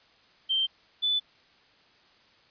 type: tone pair in turn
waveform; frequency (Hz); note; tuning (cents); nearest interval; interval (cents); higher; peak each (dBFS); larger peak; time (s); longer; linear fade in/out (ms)
sine; 3136 / 3489; G7 / A7; 0 / -15; major second; 185; second; -23; neither; 0.49-0.67 / 1.02-1.2; neither; 20
effects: white hiss -60 dBFS RMS until 2.5 s + resampled to 11025 Hz